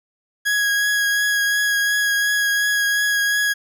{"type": "tone with vibrato", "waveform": "40% pulse", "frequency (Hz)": 1658, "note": "G#6", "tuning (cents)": -3, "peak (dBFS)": -16, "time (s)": [0.45, 3.54], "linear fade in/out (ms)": 20, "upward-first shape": "triangle", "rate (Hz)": 2.8, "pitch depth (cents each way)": 17, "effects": []}